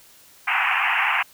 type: band-pass noise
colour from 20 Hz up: white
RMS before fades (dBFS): -21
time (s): 0.47-1.23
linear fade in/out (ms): 10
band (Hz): 740 to 2800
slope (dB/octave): 96
effects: white hiss -51 dBFS RMS until 1.33 s